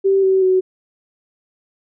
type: tone with pitch steps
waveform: sine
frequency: 389 / 381 / 373.2 Hz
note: G4 / G4 / F#4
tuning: -13 / -49 / +15 cents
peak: -11 dBFS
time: 0.04-0.61 s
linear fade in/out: 20 ms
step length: 190 ms
effects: none